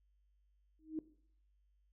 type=tone with exponential growth; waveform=sine; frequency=314.3 Hz; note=D#4; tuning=18 cents sharp; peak=-33 dBFS; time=0.79-0.99 s; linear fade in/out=2 ms; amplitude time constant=43 ms; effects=noise-tail reverb RT60 0.6 s tail -18 dB re dry + added 50 Hz sine -70 dBFS peak until 1.92 s